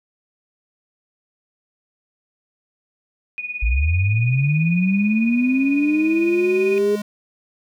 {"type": "tone with tremolo", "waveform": "sine", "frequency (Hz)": 2467, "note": "D#7", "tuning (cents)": -15, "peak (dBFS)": -22, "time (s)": [3.38, 6.78], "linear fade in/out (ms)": 0, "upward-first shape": "triangle", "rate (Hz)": 18, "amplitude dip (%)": 85}
{"type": "tone with exponential growth", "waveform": "square", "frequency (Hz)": 207.7, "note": "G#3", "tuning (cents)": 0, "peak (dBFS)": -25, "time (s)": [3.38, 7.02], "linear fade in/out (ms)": 5, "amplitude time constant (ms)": 790}
{"type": "linear sweep", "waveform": "sine", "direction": "up", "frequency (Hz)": [51.6, 415.3], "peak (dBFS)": -15, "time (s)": [3.62, 6.96], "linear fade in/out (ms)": 10}
{"effects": []}